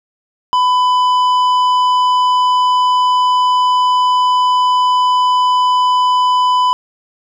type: tone with tanh clipping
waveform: sine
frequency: 1000 Hz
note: B5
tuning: 21 cents sharp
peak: -11 dBFS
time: 0.53-6.73 s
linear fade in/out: 0 ms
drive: 9 dB
effects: none